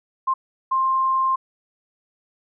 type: tone bursts at uneven times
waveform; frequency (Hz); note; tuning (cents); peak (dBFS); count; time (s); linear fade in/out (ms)
sine; 1055; C6; +14; -17; 2; 0.27-0.34 / 0.71-1.36; 10
effects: none